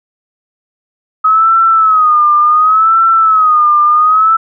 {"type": "tone with vibrato", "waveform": "sine", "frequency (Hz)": 1268, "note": "D#6", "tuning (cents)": 32, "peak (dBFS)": -5, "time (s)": [1.24, 4.37], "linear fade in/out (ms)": 10, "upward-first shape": "sine", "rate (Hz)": 0.69, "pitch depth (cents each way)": 98, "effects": []}